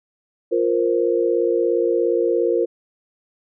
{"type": "chord", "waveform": "sine", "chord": "F suspended fourth", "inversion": "none", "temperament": "equal", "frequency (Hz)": [349.2, 466.2, 523.3], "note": ["F4", "Bb4", "C5"], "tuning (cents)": [0, 0, 0], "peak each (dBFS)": [-20, -19, -23], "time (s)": [0.51, 2.66], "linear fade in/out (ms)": 20, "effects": []}